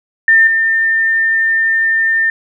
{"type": "tone with level steps", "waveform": "sine", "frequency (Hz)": 1803, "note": "A6", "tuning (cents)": 42, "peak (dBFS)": [-5, -10], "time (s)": [0.28, 2.3], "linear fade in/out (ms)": 2, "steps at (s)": 0.47, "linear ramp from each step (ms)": 2, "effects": []}